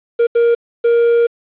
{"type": "tone bursts at uneven times", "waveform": "triangle", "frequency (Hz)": 469.3, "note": "A#4", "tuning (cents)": 12, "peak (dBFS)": -7, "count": 3, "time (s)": [[0.19, 0.27], [0.35, 0.55], [0.84, 1.27]], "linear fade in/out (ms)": 10, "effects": ["resampled to 8000 Hz", "7-bit"]}